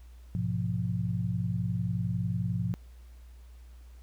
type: chord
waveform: sine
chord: F diminished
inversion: first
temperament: equal with one note detuned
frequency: 103.53 / 123.47 / 174.61 Hz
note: Ab2 / Cb3 / F3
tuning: -5 / 0 / 0 cents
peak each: -32 dBFS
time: 0.35-2.74 s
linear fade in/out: 0 ms
effects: added 60 Hz sine -47 dBFS peak until 4.02 s + pink hiss -65 dBFS RMS until 4.02 s